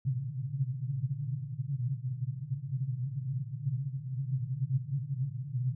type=band-pass noise; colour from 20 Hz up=white; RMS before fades=-34 dBFS; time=0.05-5.75 s; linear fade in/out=5 ms; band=120 to 140 Hz; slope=96 dB/octave; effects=none